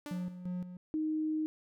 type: tone with exponential decay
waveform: sawtooth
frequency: 293.7 Hz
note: D4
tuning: in tune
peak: -35 dBFS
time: 0.06-0.5 s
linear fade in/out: 0 ms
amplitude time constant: 95 ms
type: tone with tremolo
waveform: triangle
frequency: 180 Hz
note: F#3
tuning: 47 cents flat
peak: -32 dBFS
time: 0.11-0.77 s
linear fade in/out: 2 ms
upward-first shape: square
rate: 2.9 Hz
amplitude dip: 65%
type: tone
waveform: sine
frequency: 311.1 Hz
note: D#4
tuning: in tune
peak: -30 dBFS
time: 0.94-1.46 s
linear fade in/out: 0 ms
effects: none